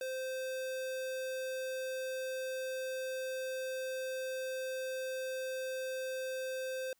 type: tone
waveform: square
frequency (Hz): 520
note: C5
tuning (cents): -11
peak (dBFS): -37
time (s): 0.01-6.93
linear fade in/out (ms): 2
effects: white hiss -75 dBFS RMS until 6.99 s